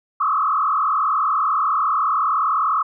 sine tone with frequency modulation, 1201 Hz, D6, 38 cents sharp, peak -16 dBFS, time 0.2-2.83 s, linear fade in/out 10 ms, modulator 39.8 Hz, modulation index 2.9, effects none

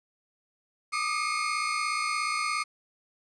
35% pulse tone cluster, 1190 / 1247 / 2161 Hz, D6 / D#6 / C#7, +22 / +3 / -45 cents, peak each -30 dBFS, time 0.92-2.64 s, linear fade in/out 20 ms, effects resampled to 22050 Hz + 9-bit

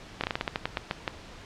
slowing click train, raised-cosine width 0.3 ms, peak -11 dBFS, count 12, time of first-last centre 0.21-1.078 s, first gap 27 ms, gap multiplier 1.2, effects pink hiss -46 dBFS RMS until 1.45 s + low-pass 5000 Hz 12 dB/octave

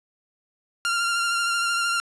sawtooth tone with vibrato, 1388 Hz, F6, 11 cents flat, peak -18 dBFS, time 0.85-2 s, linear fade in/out 0 ms, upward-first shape sine, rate 13 Hz, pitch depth 21 cents each way, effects resampled to 24000 Hz + 9-bit

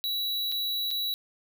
square tone with dropouts, 3919 Hz, B7, 14 cents flat, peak -28 dBFS, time 0.04-1.14 s, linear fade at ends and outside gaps 0 ms, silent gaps 0.517-0.522 / 0.906-0.912 s, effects none

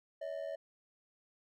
triangle ring-modulated tone, 604 Hz, D5, 48 cents sharp, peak -33 dBFS, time 0.21-0.56 s, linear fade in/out 10 ms, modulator 40.7 Hz, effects none

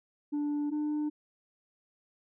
sine tone pair in turn, 293.2 / 299.7 Hz, D4 / D4, -3 / +35 cents, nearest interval unison, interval 38 cents, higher second, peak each -26 dBFS, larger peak neither, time 0.32-0.71 / 0.71-1.1 s, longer neither, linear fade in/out 20 ms, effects tanh soft clip ceiling -28 dBFS

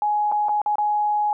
sine tone with dropouts, 837 Hz, G#5, 13 cents sharp, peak -18 dBFS, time 0.02-1.33 s, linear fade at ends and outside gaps 1 ms, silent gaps 0.316-0.322 / 0.485-0.492 / 0.617-0.661 / 0.756-0.783 s, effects none

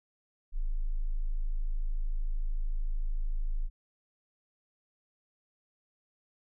sine tone, 26.66 Hz, G#0, 46 cents sharp, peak -27 dBFS, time 0.52-3.7 s, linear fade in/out 50 ms, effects none

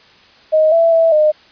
sine tone with pitch steps, 625 / 665 / 657 / 611 Hz, D#5 / E5 / E5 / D#5, +8 / +15 / -6 / -32 cents, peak -8 dBFS, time 0.52-1.32 s, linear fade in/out 20 ms, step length 200 ms, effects white hiss -46 dBFS RMS until 1.51 s + resampled to 11025 Hz

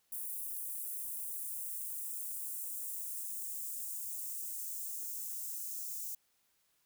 violet noise with high-pass filter sweep, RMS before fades -41 dBFS, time 0.12-6.15 s, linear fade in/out 5 ms, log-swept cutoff 10000 to 6600 Hz, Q 1.8, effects white hiss -75 dBFS RMS until 6.85 s

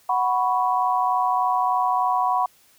sine chord, F# suspended fourth, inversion none, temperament just, 740 / 986.7 / 1110 Hz, F#5 / B5 / C#6, 0 / -2 / +2 cents, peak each -22 / -22 / -25 dBFS, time 0.09-2.46 s, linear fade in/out 5 ms, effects white hiss -57 dBFS RMS until 2.78 s

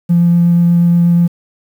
triangle tone with vibrato, 172 Hz, F3, 26 cents flat, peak -3 dBFS, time 0.09-1.28 s, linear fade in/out 20 ms, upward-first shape triangle, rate 8.3 Hz, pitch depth 9 cents each way, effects tanh soft clip ceiling -4 dBFS + 7-bit

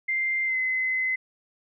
sine tone with pitch glide, 2093 to 2043 Hz, C7 to C7, 0 to -42 cents, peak -23 dBFS, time 0.08-1.16 s, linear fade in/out 10 ms, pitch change -42 cents, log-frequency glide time 0.45-0.57 s, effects none

